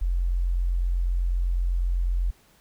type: tone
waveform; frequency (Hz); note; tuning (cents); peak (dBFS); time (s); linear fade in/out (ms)
sine; 44; F1; +14; -21; 0.01-2.31; 10
effects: pink hiss -59 dBFS RMS until 2.6 s